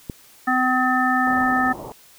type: click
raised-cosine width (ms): 3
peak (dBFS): -15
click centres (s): 0.098
type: harmonic tone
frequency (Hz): 255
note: C4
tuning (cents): -44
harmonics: 1 / 3 / 5 / 7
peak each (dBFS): -22 / -22 / -22 / -22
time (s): 0.47-1.73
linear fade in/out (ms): 10
type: low-pass noise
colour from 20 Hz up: white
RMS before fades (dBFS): -35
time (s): 1.27-1.92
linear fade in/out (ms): 0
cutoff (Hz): 1000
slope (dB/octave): 48
effects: white hiss -50 dBFS RMS until 2.18 s